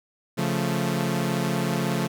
sawtooth chord, Db augmented, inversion none, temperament equal, 138.59 / 174.61 / 220 Hz, Db3 / F3 / A3, 0 / 0 / 0 cents, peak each -24 / -23 / -24 dBFS, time 0.37-2.08 s, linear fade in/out 20 ms, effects none

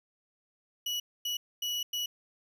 35% pulse tone bursts at uneven times, 2934 Hz, F#7, 15 cents flat, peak -29 dBFS, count 4, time 0.86-1 / 1.25-1.37 / 1.62-1.83 / 1.93-2.06 s, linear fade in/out 5 ms, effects none

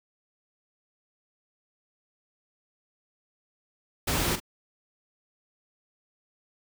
pink noise with echo, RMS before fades -27 dBFS, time 4.07-4.36 s, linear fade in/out 10 ms, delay 42 ms, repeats 1, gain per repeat -11 dB, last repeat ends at 4.402 s, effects none

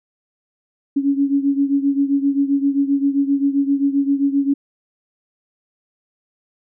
sine beating tone pair, 277.2 / 284.8 Hz, C#4 / C#4, 0 / +47 cents, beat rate 7.6 Hz, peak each -16 / -20 dBFS, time 0.96-4.54 s, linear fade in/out 10 ms, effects none

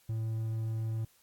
triangle tone, 111.6 Hz, A2, 25 cents sharp, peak -29 dBFS, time 0.09-1.05 s, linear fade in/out 5 ms, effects white hiss -66 dBFS RMS until 1.22 s + AAC 64 kbps

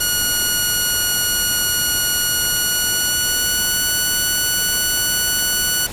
5% pulse tone with pitch glide, 1451 to 1474.7 Hz, F#6 to F#6, -34 to -6 cents, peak -5 dBFS, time 0-5.87 s, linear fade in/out 10 ms, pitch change +28 cents, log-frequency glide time 2.47-3.91 s, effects pink hiss -31 dBFS RMS until 5.92 s + resampled to 32000 Hz

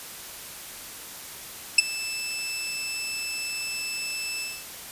20% pulse tone with ADSR envelope, 2637 Hz, E7, in tune, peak -5 dBFS, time 1.78-4.66 s, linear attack 6 ms, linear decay 19 ms, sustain -20 dB, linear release 250 ms, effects white hiss -40 dBFS RMS until 4.91 s + resampled to 32000 Hz

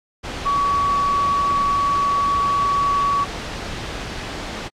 sine tone in noise, 1131 Hz, C#6, 34 cents sharp, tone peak -16 dBFS, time 0.45-3.25 s, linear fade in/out 20 ms, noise pink, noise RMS -29 dBFS, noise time 0.23-4.69 s, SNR +10 dB, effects low-pass 5000 Hz 12 dB/octave + AAC 64 kbps

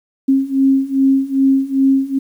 sine beating tone pair, 268.1 / 270.6 Hz, C4 / C#4, +42 / -42 cents, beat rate 2.5 Hz, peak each -15 / -13 dBFS, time 0.28-2.19 s, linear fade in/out 10 ms, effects 8-bit

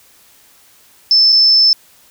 triangle tone with dropouts, 5274 Hz, E8, in tune, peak -3 dBFS, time 1.11-1.73 s, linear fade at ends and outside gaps 1 ms, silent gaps 1.322-1.326 s, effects tanh soft clip ceiling -5 dBFS + white hiss -48 dBFS RMS until 2.1 s

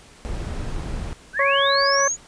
brown noise, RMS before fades -28 dBFS, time 0.25-1.13 s, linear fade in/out 0 ms
sine linear sweep, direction up, 1466 to 6890 Hz, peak -21 dBFS, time 1.33-2.17 s, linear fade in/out 50 ms
harmonic tone, 554.4 Hz, C#5, in tune, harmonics 1 / 2 / 3 / 4, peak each -21 / -21 / -22 / -33 dBFS, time 1.39-2.08 s, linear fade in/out 5 ms
effects pink hiss -48 dBFS RMS until 2.27 s + resampled to 22050 Hz

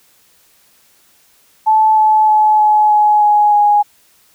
sine tone with pitch steps, 870 / 863 / 856 / 849.1 / 842.3 / 835.5 / 828.8 Hz, A5 / A5 / A5 / G#5 / G#5 / G#5 / G#5, -20 / -34 / -48 / +38 / +24 / +10 / -4 cents, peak -7 dBFS, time 1.66-3.83 s, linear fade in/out 20 ms, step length 310 ms, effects white hiss -52 dBFS RMS until 4.34 s

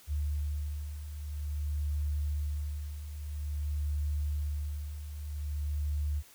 sine beating tone pair, 73.42 / 73.92 Hz, D2 / D2, 0 / +12 cents, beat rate 0.5 Hz, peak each -38 / -32 dBFS, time 0.07-6.23 s, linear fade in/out 50 ms, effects white hiss -57 dBFS RMS until 6.34 s

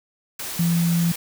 sine tone in noise, 169.6 Hz, E3, 50 cents sharp, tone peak -17 dBFS, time 0.59-1.12 s, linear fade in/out 5 ms, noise white, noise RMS -31 dBFS, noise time 0.39-1.16 s, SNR +11 dB, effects none

